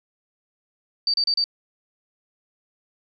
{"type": "tone bursts", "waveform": "sine", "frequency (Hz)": 4621, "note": "D8", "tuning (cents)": -29, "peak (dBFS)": -18, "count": 4, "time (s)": [1.07, 1.441], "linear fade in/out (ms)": 2, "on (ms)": 68, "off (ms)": 33, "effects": []}